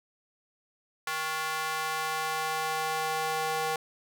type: tone with high-pass filter sweep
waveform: square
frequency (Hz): 157.6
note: D#3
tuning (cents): +23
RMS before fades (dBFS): -31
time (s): 1.07-3.76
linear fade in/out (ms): 2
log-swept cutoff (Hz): 1200 to 660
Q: 1.6
effects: none